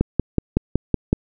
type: click train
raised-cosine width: 3 ms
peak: -3 dBFS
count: 7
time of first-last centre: 0.01-1.129 s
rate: 5.36 Hz
effects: none